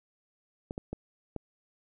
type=clicks; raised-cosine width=2 ms; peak=-22 dBFS; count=4; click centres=0.709 / 0.779 / 0.93 / 1.363 s; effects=none